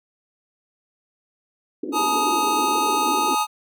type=band-pass noise; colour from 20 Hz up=pink; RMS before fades=-28 dBFS; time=1.83-3.35 s; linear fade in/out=5 ms; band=270 to 430 Hz; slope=48 dB/octave
type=chord; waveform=square; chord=Ab suspended second; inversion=none; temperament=equal with one note detuned; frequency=852.5 / 932.3 / 1244.5 Hz; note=Ab5 / Bb5 / Eb6; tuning=+45 / 0 / 0 cents; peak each=-23 / -29 / -23 dBFS; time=1.92-3.47 s; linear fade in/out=50 ms
effects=none